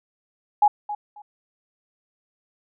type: tone with echo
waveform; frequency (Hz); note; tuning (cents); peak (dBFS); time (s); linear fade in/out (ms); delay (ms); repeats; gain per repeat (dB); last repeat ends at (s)
sine; 833; G#5; +5; -12; 0.62-0.68; 5; 270; 2; -14; 1.22
effects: none